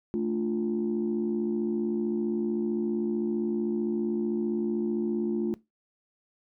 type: chord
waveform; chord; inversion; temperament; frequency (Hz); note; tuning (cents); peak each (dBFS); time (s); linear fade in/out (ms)
sine; D minor; second; equal; 220 / 293.7 / 349.2; A3 / D4 / F4; 0 / 0 / 0; -28 / -34 / -28; 0.14-5.54; 0
effects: noise-tail reverb RT60 0.2 s tail -20 dB re dry + tanh soft clip ceiling -19 dBFS